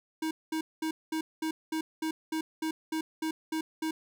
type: tone bursts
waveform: square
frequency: 317.5 Hz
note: D#4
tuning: 35 cents sharp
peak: -30 dBFS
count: 13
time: 0.22-3.91 s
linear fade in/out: 5 ms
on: 90 ms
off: 210 ms
effects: none